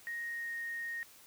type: tone with pitch glide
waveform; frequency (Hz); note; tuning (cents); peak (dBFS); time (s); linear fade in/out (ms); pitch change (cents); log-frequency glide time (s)
triangle; 1870 to 1859.2; A#6 to A#6; +5 to -5; -33; 0.07-1.03; 0; -10; 0.26-0.55
effects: tanh soft clip ceiling -35 dBFS + white hiss -58 dBFS RMS until 1.26 s